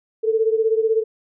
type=beating tone pair; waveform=sine; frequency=440 / 456 Hz; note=A4 / A#4; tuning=0 / -38 cents; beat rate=16 Hz; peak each=-17 / -21 dBFS; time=0.23-1.04 s; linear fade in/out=20 ms; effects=none